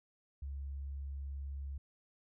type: tone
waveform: sine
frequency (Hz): 69.3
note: C#2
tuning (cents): 0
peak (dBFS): -39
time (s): 0.42-1.78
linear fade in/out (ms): 5
effects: none